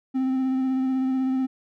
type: tone with vibrato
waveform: triangle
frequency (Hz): 261.6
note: C4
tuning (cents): 0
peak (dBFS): -19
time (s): 0.14-1.47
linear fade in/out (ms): 20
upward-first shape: sine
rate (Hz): 16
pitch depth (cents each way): 18
effects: none